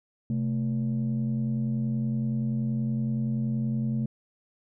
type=tone pair together; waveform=sine; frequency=130 / 220.6 Hz; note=C3 / A3; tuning=-11 / +5 cents; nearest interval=major sixth; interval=916 cents; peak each=-26 dBFS; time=0.3-4.06 s; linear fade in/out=2 ms; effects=tanh soft clip ceiling -21 dBFS